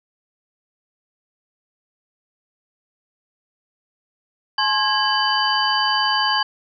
sine tone cluster, 851 / 1067 / 1645 / 3017 / 4656 Hz, G#5 / C6 / G#6 / F#7 / D8, +42 / +34 / -17 / +33 / -16 cents, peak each -23 dBFS, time 4.58-6.43 s, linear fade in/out 5 ms, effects none

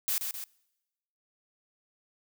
blue noise with echo, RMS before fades -29 dBFS, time 0.08-0.18 s, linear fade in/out 0 ms, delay 130 ms, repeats 2, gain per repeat -5 dB, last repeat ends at 0.44 s, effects noise-tail reverb RT60 1.0 s tail -25 dB re dry

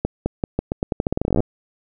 accelerating click train, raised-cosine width 2 ms, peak -6 dBFS, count 22, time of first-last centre 0.05-1.404 s, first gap 210 ms, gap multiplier 0.85, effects none

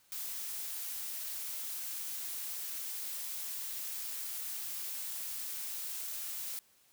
blue noise, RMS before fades -40 dBFS, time 0.12-6.59 s, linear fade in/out 0 ms, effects white hiss -67 dBFS RMS until 6.92 s

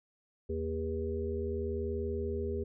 harmonic tone with a mistuned harmonic, 80.6 Hz, E2, 38 cents flat, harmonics 1 / 3 / 5 / 6, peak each -36 / -41 / -35 / -42 dBFS, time 0.49-2.64 s, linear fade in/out 10 ms, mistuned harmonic 3, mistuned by -59 cents, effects none

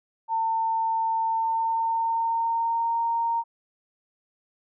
sine tone with pitch glide, 900 to 925.3 Hz, A5 to A#5, +39 to -13 cents, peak -22 dBFS, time 0.28-3.44 s, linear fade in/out 50 ms, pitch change +48 cents, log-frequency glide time 1.28-3 s, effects none

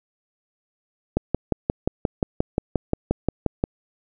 click train, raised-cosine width 2 ms, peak -6 dBFS, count 15, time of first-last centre 1.17-3.639 s, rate 5.67 Hz, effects none

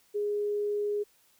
sine tone, 413.6 Hz, G#4, 7 cents flat, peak -27 dBFS, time 0.14-1.04 s, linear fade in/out 20 ms, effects white hiss -65 dBFS RMS until 1.39 s

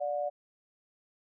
sine tone pair together, 586.1 / 723 Hz, D5 / F#5, -4 / -40 cents, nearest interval major third, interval 364 cents, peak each -31 / -34 dBFS, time 0-0.3 s, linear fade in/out 20 ms, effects none

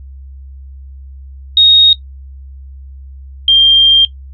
sine tone pair in turn, 3739 / 3187 Hz, A#7 / G7, +4 / +28 cents, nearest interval minor third, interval 276 cents, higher first, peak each -3 dBFS, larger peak neither, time 1.57-1.93 / 3.48-4.05 s, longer second, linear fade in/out 2 ms, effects noise-tail reverb RT60 0.1 s tail -17 dB re dry + added 67 Hz sine -29 dBFS peak until 4.33 s

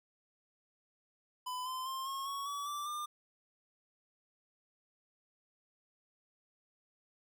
square tone with pitch steps, 1004 / 1029.8 / 1056.4 / 1083.5 / 1111.4 / 1140 / 1169.4 / 1199.5 Hz, B5 / C6 / C6 / C#6 / C#6 / C#6 / D6 / D6, +28 / -28 / +16 / -40 / +4 / +48 / -8 / +36 cents, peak -38 dBFS, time 1.46-3.06 s, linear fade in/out 10 ms, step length 200 ms, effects none

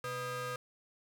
30% pulse ring-modulated tone, 370 Hz, F#4, in tune, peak -31 dBFS, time 0.04-0.56 s, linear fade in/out 2 ms, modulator 869 Hz, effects none

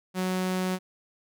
sawtooth tone, 185 Hz, F#3, in tune, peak -22 dBFS, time 0.14-0.79 s, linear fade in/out 50 ms, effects none

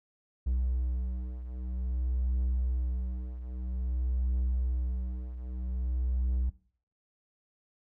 triangle beating tone pair, 62.3 / 62.81 Hz, B1 / B1, +16 / +30 cents, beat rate 0.51 Hz, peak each -28 / -33 dBFS, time 0.46-6.5 s, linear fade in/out 10 ms, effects noise-tail reverb RT60 0.5 s tail -19 dB re dry

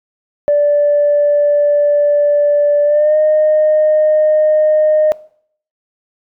sine tone with pitch glide, 584 to 614.8 Hz, D5 to D#5, -10 to -21 cents, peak -7 dBFS, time 0.48-5.12 s, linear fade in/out 0 ms, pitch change +89 cents, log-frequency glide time 2.84-3.17 s, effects noise-tail reverb RT60 0.6 s tail -21 dB re dry + tanh soft clip ceiling -4 dBFS

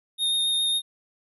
square tone with vibrato, 3687 Hz, A#7, 20 cents flat, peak -22 dBFS, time 0.18-0.82 s, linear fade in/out 50 ms, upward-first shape sine, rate 7.3 Hz, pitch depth 11 cents each way, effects none

